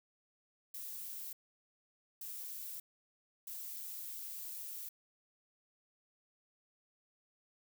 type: noise bursts at uneven times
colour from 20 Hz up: violet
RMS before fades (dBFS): -45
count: 3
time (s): 0.74-1.33 / 2.21-2.8 / 3.47-4.89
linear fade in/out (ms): 5
effects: none